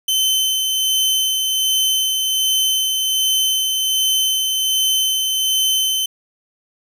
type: tone with tremolo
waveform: sawtooth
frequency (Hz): 3068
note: G7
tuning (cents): -38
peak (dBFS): -11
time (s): 0.08-6.06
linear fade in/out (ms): 5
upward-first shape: sine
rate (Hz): 1.3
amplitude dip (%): 30
effects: none